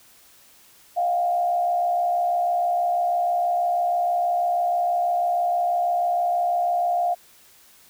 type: tone with frequency modulation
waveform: sine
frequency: 704 Hz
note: F5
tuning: 14 cents sharp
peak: -19 dBFS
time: 0.96-7.15 s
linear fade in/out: 20 ms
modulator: 66.2 Hz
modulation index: 0.55
effects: white hiss -53 dBFS RMS until 7.89 s